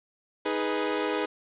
sawtooth chord, G# minor, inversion second, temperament equal with one note detuned, 313.8 / 415.3 / 493.9 Hz, D#4 / G#4 / B4, +15 / 0 / 0 cents, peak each -27 / -26 / -27 dBFS, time 0.45-1.26 s, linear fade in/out 10 ms, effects resampled to 8000 Hz + 8-bit

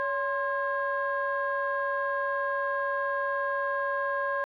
sine tone cluster, 562 / 1054 / 1629 Hz, C#5 / C6 / G#6, +24 / +12 / -34 cents, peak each -30 / -30 / -31 dBFS, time 0-4.44 s, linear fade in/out 0 ms, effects tanh soft clip ceiling -18 dBFS

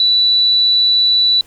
sine tone, 3957 Hz, B7, 3 cents sharp, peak -9 dBFS, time 0-1.41 s, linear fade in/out 2 ms, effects pink hiss -47 dBFS RMS until 1.46 s

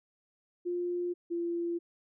sine tone pair in turn, 352.3 / 342.1 Hz, F4 / F4, +15 / -36 cents, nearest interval minor second, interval 51 cents, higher first, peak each -30 / -30 dBFS, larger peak neither, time 0.65-1.14 / 1.3-1.79 s, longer neither, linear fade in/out 20 ms, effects none

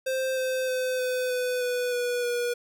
square tone with pitch steps, 523.3 / 517.3 / 511.3 / 505.5 / 499.7 / 493.9 / 488.3 / 482.6 Hz, C5 / C5 / C5 / B4 / B4 / B4 / B4 / B4, 0 / -20 / -40 / +40 / +20 / 0 / -20 / -40 cents, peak -26 dBFS, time 0.06-2.54 s, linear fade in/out 10 ms, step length 310 ms, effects none

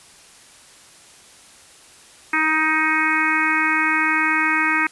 harmonic tone, 313.6 Hz, D#4, 14 cents sharp, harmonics 1 / 3 / 4 / 5 / 6 / 7 / 8, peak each -26 / -26 / -24 / -23 / -23 / -22 / -26 dBFS, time 2.33-4.87 s, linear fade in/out 5 ms, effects white hiss -47 dBFS RMS until 4.91 s + resampled to 24000 Hz

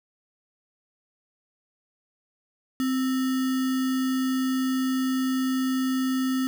sine tone with sample-and-hold, 260.2 Hz, C4, 9 cents flat, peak -22 dBFS, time 2.8-6.47 s, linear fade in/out 0 ms, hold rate 1575 Hz, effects none

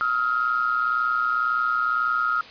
sine tone pair together, 1275 / 1396.9 Hz, D#6 / F6, +42 / 0 cents, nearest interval major second, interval 158 cents, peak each -23 dBFS, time 0.01-2.41 s, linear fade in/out 0 ms, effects white hiss -42 dBFS RMS until 2.5 s + resampled to 11025 Hz

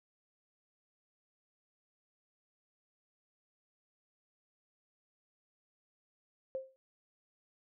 sine tone with exponential decay, 528 Hz, C5, 16 cents sharp, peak -32 dBFS, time 6.55-6.76 s, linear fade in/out 0 ms, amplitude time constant 45 ms, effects none

